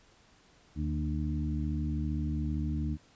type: harmonic tone with a mistuned harmonic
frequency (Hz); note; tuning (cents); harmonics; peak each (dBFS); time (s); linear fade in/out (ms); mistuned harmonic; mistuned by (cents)
75.3; D2; +44; 1 / 2 / 3 / 4; -32 / -35 / -37 / -38; 0.75-2.98; 50; 3; +17
effects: pink hiss -62 dBFS RMS until 3.15 s + resampled to 16000 Hz